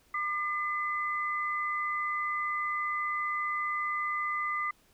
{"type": "tone pair together", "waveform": "sine", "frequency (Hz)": [1200, 2025], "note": ["D6", "B6"], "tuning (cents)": [37, 43], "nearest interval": "major sixth", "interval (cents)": 906, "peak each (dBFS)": [-31, -33], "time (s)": [0.14, 4.71], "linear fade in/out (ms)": 5, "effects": ["pink hiss -65 dBFS RMS until 4.93 s"]}